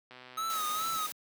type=click train; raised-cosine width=0.3 ms; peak=-33 dBFS; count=96; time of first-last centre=0.11-0.864 s; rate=126 Hz
type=tone with vibrato; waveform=square; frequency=1277 Hz; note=D#6; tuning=45 cents sharp; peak=-32 dBFS; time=0.37-1.07 s; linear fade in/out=10 ms; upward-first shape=sine; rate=2.4 Hz; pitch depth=67 cents each way
type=noise with exponential growth; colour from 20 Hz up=brown; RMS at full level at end=-44 dBFS; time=0.46-0.97 s; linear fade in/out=0 ms; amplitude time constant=110 ms
type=noise; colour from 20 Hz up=white; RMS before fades=-40 dBFS; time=0.5-1.12 s; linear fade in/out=0 ms
effects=high-pass 150 Hz 12 dB/octave